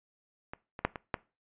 clicks, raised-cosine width 0.5 ms, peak -24 / -25 / -10 / -22 / -14 dBFS, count 5, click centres 0.535 / 0.791 / 0.85 / 0.958 / 1.142 s, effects noise-tail reverb RT60 0.3 s tail -21 dB re dry + resampled to 8000 Hz

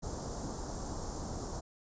pink band-stop noise, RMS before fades -39 dBFS, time 0.02-1.61 s, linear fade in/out 20 ms, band 1100 to 5800 Hz, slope 24 dB/octave, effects resampled to 16000 Hz

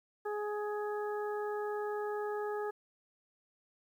harmonic tone, 417.9 Hz, G#4, 11 cents sharp, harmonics 1 / 2 / 3 / 4, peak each -35 / -41 / -45 / -47 dBFS, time 0.25-2.71 s, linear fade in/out 10 ms, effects 11-bit

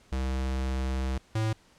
square tone pair in turn, 65.41 / 110.01 Hz, C2 / A2, 0 / 0 cents, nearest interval major sixth, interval 900 cents, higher second, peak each -28 / -26 dBFS, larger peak second, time 0.12-1.18 / 1.35-1.53 s, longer first, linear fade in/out 5 ms, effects pink hiss -60 dBFS RMS until 1.78 s + low-pass 8000 Hz 12 dB/octave

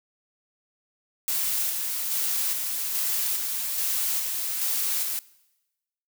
blue noise with tremolo, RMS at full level -26 dBFS, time 1.28-5.19 s, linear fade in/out 0 ms, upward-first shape square, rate 1.2 Hz, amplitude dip 30%, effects noise-tail reverb RT60 1.0 s tail -21 dB re dry

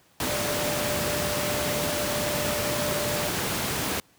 sine tone in noise, 592 Hz, D5, 14 cents sharp, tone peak -30 dBFS, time 0.27-3.28 s, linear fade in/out 2 ms, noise pink, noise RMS -27 dBFS, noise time 0.2-4 s, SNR -6 dB, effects pink hiss -60 dBFS RMS until 4.18 s + high-pass 100 Hz 12 dB/octave

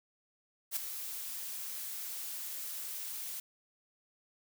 blue noise with ADSR envelope, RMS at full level -32 dBFS, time 0.71-3.4 s, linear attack 54 ms, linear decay 6 ms, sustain -9 dB, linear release 4 ms, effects none

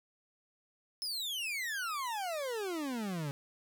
40% pulse exponential sweep, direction down, 5274 to 136.5 Hz, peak -34 dBFS, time 1.02-3.31 s, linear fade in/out 0 ms, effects none

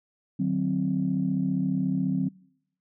sine tone cluster, 152 / 186.6 / 262.2 Hz, D#3 / F#3 / C4, -40 / +15 / +4 cents, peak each -30 / -25 / -27 dBFS, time 0.39-2.29 s, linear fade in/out 10 ms, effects noise-tail reverb RT60 0.8 s tail -26 dB re dry + tanh soft clip ceiling -14 dBFS

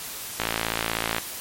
click train, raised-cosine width 0.3 ms, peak -7 dBFS, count 45, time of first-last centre 0.4-1.183 s, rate 56.2 Hz, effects white hiss -35 dBFS RMS until 1.4 s + MP3 64 kbps

